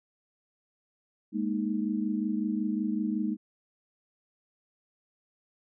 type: chord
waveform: sine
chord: Ab suspended second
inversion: none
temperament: equal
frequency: 207.7 / 233.1 / 311.1 Hz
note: Ab3 / Bb3 / Eb4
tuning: 0 / 0 / 0 cents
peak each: -30 / -32 / -32 dBFS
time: 1.32-3.37 s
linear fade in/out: 50 ms
effects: none